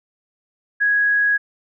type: tone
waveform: sine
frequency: 1661.2 Hz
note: G#6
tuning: in tune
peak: -14 dBFS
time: 0.8-1.38 s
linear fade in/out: 20 ms
effects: none